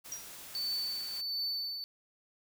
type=noise; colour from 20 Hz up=white; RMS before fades=-48 dBFS; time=0.04-1.22 s; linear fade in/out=20 ms
type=tone with exponential decay; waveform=sine; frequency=5740 Hz; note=F8; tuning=47 cents sharp; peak=-34 dBFS; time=0.12-0.33 s; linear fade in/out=1 ms; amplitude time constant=45 ms
type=tone with tremolo; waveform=triangle; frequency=4512 Hz; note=C#8; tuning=30 cents sharp; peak=-30 dBFS; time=0.55-1.84 s; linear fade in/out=0 ms; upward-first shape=triangle; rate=1.4 Hz; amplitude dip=55%
effects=none